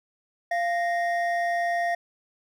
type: tone pair together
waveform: triangle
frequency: 692.3 / 1859 Hz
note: F5 / A#6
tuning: -15 / -5 cents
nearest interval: octave + perfect fourth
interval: 1710 cents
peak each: -22 / -28 dBFS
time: 0.51-1.95 s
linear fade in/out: 5 ms
effects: none